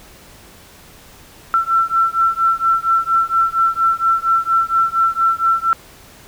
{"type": "beating tone pair", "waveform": "sine", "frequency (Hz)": [1342, 1346.3], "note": ["E6", "E6"], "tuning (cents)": [31, 36], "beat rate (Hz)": 4.3, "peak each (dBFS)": -16, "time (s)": [1.54, 5.73], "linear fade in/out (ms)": 0, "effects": ["pink hiss -43 dBFS RMS until 6.27 s"]}